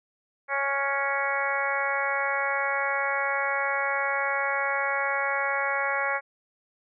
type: harmonic tone with a mistuned harmonic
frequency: 277.2 Hz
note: C#4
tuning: in tune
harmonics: 2 / 3 / 4 / 5 / 6 / 7 / 8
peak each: -32 / -32 / -32 / -32 / -32 / -32 / -32 dBFS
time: 0.48-6.21 s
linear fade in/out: 50 ms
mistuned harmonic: 5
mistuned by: +16 cents
effects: none